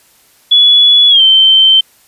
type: tone with pitch glide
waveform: sine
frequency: 3407 to 3106 Hz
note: G#7 to G7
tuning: +44 to -17 cents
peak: -3 dBFS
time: 0.51-1.81 s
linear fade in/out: 10 ms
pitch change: -161 cents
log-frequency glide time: 1.09-1.22 s
effects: white hiss -48 dBFS RMS until 2.07 s + resampled to 32000 Hz

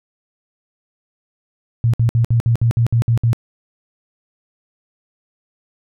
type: tone bursts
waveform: sine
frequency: 116.54 Hz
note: A#2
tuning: in tune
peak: -11 dBFS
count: 10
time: 1.84-3.331 s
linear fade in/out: 0 ms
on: 96 ms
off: 59 ms
effects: none

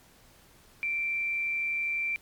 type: tone with amplitude modulation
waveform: sine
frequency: 2349 Hz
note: D7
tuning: in tune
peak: -26 dBFS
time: 0.83-2.16 s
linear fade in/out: 0 ms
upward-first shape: sine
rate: 152 Hz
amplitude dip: 25%
effects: pink hiss -58 dBFS RMS until 2.21 s + MP3 96 kbps

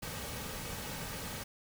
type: noise with comb filter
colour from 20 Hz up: pink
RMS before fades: -41 dBFS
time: 0.02-1.44 s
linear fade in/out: 10 ms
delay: 2.9 ms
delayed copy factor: -0.5
effects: none

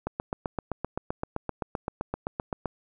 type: click train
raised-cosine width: 1 ms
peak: -15 dBFS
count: 21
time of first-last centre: 0.07-2.657 s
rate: 7.73 Hz
effects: none

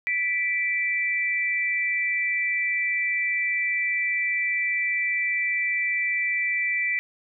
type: tone pair together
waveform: sine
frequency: 1970 / 2335 Hz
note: B6 / D7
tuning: -5 / -11 cents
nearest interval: minor third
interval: 294 cents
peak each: -25 dBFS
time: 0.07-6.99 s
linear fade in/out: 0 ms
effects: none

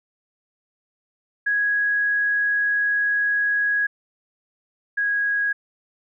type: tone pair in turn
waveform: sine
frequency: 1661.2 / 1651.6 Hz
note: G#6 / G#6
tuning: 0 / -10 cents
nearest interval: unison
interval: 10 cents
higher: first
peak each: -18 / -19 dBFS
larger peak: first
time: 1.46-3.87 / 4.97-5.53 s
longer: first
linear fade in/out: 10 ms
effects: none

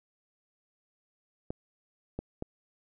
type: clicks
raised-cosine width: 2 ms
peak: -21 dBFS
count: 3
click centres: 1.505 / 2.19 / 2.424 s
effects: none

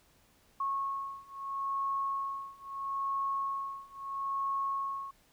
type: beating tone pair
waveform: sine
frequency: 1096 / 1096.76 Hz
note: C#6 / C#6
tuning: -20 / -19 cents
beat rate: 0.76 Hz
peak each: -36 / -35 dBFS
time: 0.6-5.11 s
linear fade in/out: 5 ms
effects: pink hiss -66 dBFS RMS until 5.32 s

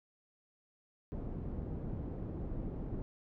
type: low-pass noise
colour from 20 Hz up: pink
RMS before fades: -40 dBFS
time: 1.12-3.02 s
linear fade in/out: 0 ms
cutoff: 370 Hz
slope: 12 dB/octave
effects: none

